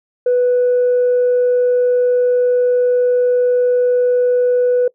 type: tone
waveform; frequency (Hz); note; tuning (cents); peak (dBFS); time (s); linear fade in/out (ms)
sine; 493.9; B4; 0; -9; 0.26-4.88; 5
effects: noise-tail reverb RT60 0.1 s tail -22 dB re dry + tanh soft clip ceiling -8 dBFS